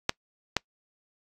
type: clicks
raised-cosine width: 0.2 ms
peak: -5 dBFS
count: 2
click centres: 0.094 / 0.567 s
effects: noise-tail reverb RT60 0.1 s tail -26 dB re dry + AAC 64 kbps